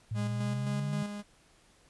sine exponential sweep, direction up, 108.5 to 152 Hz, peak -31 dBFS, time 0.11-1.03 s, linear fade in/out 5 ms
45% pulse tone with tremolo, 205.6 Hz, G#3, 17 cents flat, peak -33 dBFS, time 0.14-1.23 s, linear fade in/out 50 ms, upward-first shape square, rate 3.8 Hz, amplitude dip 40%
effects pink hiss -63 dBFS RMS until 1.89 s + resampled to 24000 Hz

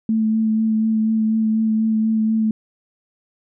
sine tone with vibrato, 220 Hz, A3, in tune, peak -15 dBFS, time 0.09-2.51 s, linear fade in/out 2 ms, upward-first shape sine, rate 4.1 Hz, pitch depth 16 cents each way, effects none

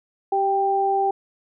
sine tone pair together, 389.6 / 787.3 Hz, G4 / G5, -11 / +7 cents, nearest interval octave, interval 1218 cents, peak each -23 / -19 dBFS, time 0.32-1.11 s, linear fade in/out 5 ms, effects none

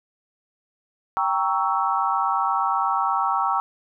sine chord, G diminished seventh, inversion none, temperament equal with one note detuned, 784 / 932.3 / 1118.4 / 1318.5 Hz, G5 / Bb5 / Db6 / Fb6, 0 / 0 / +15 / 0 cents, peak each -25 dBFS, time 1.17-3.6 s, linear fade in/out 0 ms, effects none

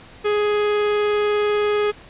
45% pulse tone with vibrato, 416.9 Hz, G#4, 7 cents sharp, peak -17 dBFS, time 0.24-1.92 s, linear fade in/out 20 ms, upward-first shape sine, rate 20 Hz, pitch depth 11 cents each way, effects pink hiss -44 dBFS RMS until 2.09 s + resampled to 8000 Hz

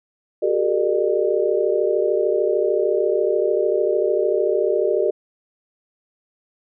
sine tone cluster, 372.8 / 406.4 / 459.4 / 603 Hz, F#4 / G#4 / A#4 / D5, +13 / -38 / -25 / +46 cents, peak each -22 dBFS, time 0.42-5.11 s, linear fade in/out 10 ms, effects none

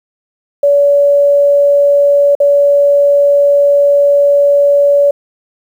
sine tone with dropouts, 570 Hz, C#5, 48 cents sharp, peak -5 dBFS, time 0.63-5.11 s, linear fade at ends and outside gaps 5 ms, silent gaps 2.352-2.401 s, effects 7-bit

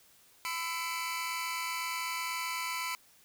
sawtooth tone cluster, 1005 / 1326 / 2220 / 2328 Hz, B5 / E6 / C#7 / D7, +30 / +10 / +2 / -16 cents, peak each -33 / -37 / -39 / -36 dBFS, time 0.45-2.95 s, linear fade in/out 0 ms, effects white hiss -62 dBFS RMS until 3.24 s

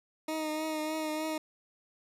20% pulse tone with vibrato, 311.2 Hz, D#4, in tune, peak -27 dBFS, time 0.28-1.38 s, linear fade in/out 5 ms, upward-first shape triangle, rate 3.3 Hz, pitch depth 31 cents each way, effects resampled to 32000 Hz

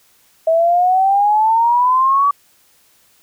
sine exponential sweep, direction up, 643 to 1150 Hz, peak -10 dBFS, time 0.47-2.31 s, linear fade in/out 5 ms, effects white hiss -54 dBFS RMS until 3.22 s

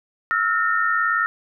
sine tone cluster, 1313 / 1412 / 1823 Hz, E6 / F6 / A#6, -7 / +19 / -39 cents, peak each -22 dBFS, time 0.31-1.26 s, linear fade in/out 0 ms, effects none

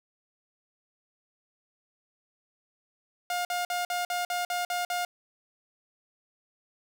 sawtooth tone bursts, 710 Hz, F5, 28 cents sharp, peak -24 dBFS, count 9, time 3.3-5.05 s, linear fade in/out 2 ms, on 150 ms, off 50 ms, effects none

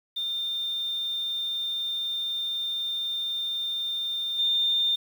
sine tone with level steps, 3612 Hz, A7, 45 cents sharp, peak -27 / -21 dBFS, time 0.16-4.96 s, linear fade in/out 10 ms, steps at 4.38 s, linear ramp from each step 20 ms, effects 8-bit

